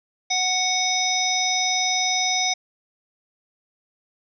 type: harmonic tone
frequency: 740 Hz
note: F#5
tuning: in tune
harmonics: 1 / 3 / 5 / 7 / 8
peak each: -26 / -26 / -26 / -26 / -26 dBFS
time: 0.3-2.54 s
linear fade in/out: 10 ms
effects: none